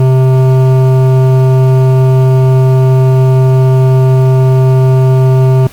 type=tone with hard clipping; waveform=sine; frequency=130.4 Hz; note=C3; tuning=5 cents flat; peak=-6 dBFS; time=0-5.67 s; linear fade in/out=2 ms; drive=13 dB; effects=pink hiss -36 dBFS RMS until 5.72 s + Opus 32 kbps